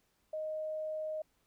sine tone, 622.3 Hz, D#5, in tune, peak -35 dBFS, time 0.33-1.22 s, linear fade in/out 5 ms, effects pink hiss -75 dBFS RMS until 1.46 s

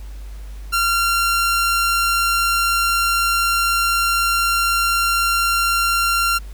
sawtooth tone, 1378 Hz, F6, 24 cents flat, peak -12 dBFS, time 0.72-6.39 s, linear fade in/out 20 ms, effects added 50 Hz sine -30 dBFS peak until 6.53 s + pink hiss -48 dBFS RMS until 6.53 s

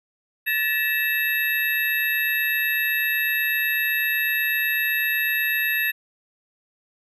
sine tone cluster, 1743 / 1891 / 2636 / 3771 / 11480 Hz, A6 / A#6 / E7 / A#7 / F9, -17 / +24 / -1 / +19 / +47 cents, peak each -24 / -28 / -25 / -33 / -28 dBFS, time 0.46-5.92 s, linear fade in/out 20 ms, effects none

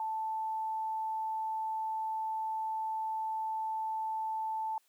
sine tone, 880 Hz, A5, in tune, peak -32 dBFS, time 0-4.78 s, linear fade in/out 2 ms, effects white hiss -71 dBFS RMS until 4.88 s + high-pass 400 Hz 12 dB/octave

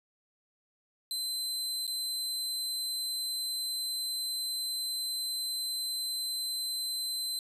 sawtooth tone with dropouts, 4065 Hz, B7, 49 cents sharp, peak -29 dBFS, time 1.11-7.39 s, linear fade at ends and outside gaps 1 ms, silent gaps 1.868-1.877 s, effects resampled to 32000 Hz

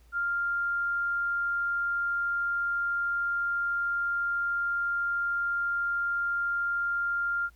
sine tone, 1396.9 Hz, F6, in tune, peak -26 dBFS, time 0.12-7.5 s, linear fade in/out 50 ms, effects added 58 Hz sine -55 dBFS peak until 7.55 s + pink hiss -66 dBFS RMS until 7.55 s

